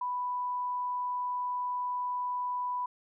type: tone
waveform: sine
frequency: 990 Hz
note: B5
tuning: 4 cents sharp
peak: -30 dBFS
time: 0.01-2.86 s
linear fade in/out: 5 ms
effects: none